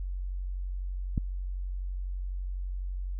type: click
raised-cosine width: 5 ms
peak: -16 dBFS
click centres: 1.178 s
effects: added 46 Hz sine -31 dBFS peak until 3.19 s